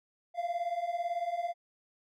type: beating tone pair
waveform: triangle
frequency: 679 / 697 Hz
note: F5 / F5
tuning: -49 / -4 cents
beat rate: 18 Hz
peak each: -34 / -31 dBFS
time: 0.34-1.54 s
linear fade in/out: 50 ms
effects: none